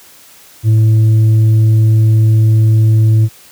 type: tone with tanh clipping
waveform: sine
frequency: 110 Hz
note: A2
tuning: in tune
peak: -6 dBFS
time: 0.63-3.29 s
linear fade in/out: 50 ms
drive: 3 dB
effects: white hiss -41 dBFS RMS until 3.51 s + high-pass 60 Hz 12 dB/octave